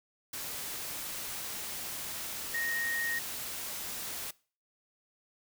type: tone in noise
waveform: sine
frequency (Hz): 1864.7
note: A#6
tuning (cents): 0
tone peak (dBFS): -31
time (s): 2.54-3.19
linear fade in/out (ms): 5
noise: white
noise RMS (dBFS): -39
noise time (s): 0.33-4.31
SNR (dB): +5
effects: noise-tail reverb RT60 0.4 s tail -22 dB re dry